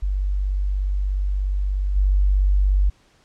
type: tone with level steps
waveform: sine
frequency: 48.42 Hz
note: G1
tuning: 21 cents flat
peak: -19 / -14 dBFS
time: 0.02-2.9 s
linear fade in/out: 10 ms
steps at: 1.95 s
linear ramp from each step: 20 ms
effects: pink hiss -58 dBFS RMS until 3.24 s + low-pass 7000 Hz 12 dB/octave